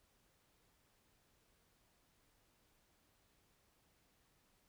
silence, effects pink hiss -75 dBFS RMS until 4.68 s

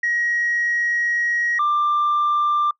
sine tone pair in turn, 1896 / 1186.2 Hz, A#6 / D6, +29 / +17 cents, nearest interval minor sixth, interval 812 cents, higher first, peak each -17 / -14 dBFS, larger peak second, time 0.03-1.59 / 1.59-2.71 s, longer first, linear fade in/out 5 ms, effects noise-tail reverb RT60 0.1 s tail -26 dB re dry + tanh soft clip ceiling -14 dBFS

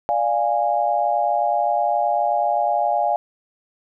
sine chord, D diminished, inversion none, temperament equal with one note detuned, 587.3 / 698.5 / 826.3 Hz, D5 / F5 / Ab5, 0 / 0 / -9 cents, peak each -24 / -20 / -21 dBFS, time 0.09-3.16 s, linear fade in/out 0 ms, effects none

